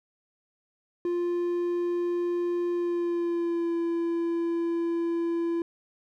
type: tone with pitch glide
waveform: triangle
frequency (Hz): 349.2 to 337.5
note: F4 to E4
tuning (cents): 0 to +41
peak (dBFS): -23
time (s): 1.05-5.62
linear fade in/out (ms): 2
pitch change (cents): -59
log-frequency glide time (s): 2.72-3.75
effects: none